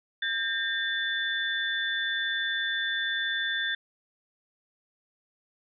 sine tone cluster, 1599 / 1820 / 3514 Hz, G6 / A#6 / A7, +34 / -42 / -3 cents, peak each -31 dBFS, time 0.22-3.75 s, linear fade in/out 5 ms, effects none

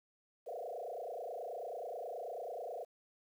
sine tone with frequency modulation, 587.3 Hz, D5, in tune, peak -40 dBFS, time 0.46-2.85 s, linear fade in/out 20 ms, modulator 29.3 Hz, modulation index 4.6, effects 11-bit

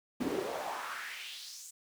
brown noise with high-pass filter sweep, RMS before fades -39 dBFS, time 0.2-1.71 s, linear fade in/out 10 ms, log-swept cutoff 260 to 7800 Hz, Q 3, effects none

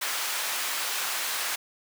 pink high-pass noise, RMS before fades -30 dBFS, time 0.01-1.56 s, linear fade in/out 10 ms, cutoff 1100 Hz, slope 12 dB/octave, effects none

